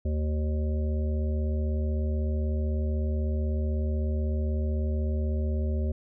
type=harmonic tone; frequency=76.1 Hz; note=D#2; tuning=38 cents flat; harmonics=1 / 3 / 5 / 7 / 8; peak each=-25 / -35 / -39 / -42 / -43 dBFS; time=0.05-5.92 s; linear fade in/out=5 ms; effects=none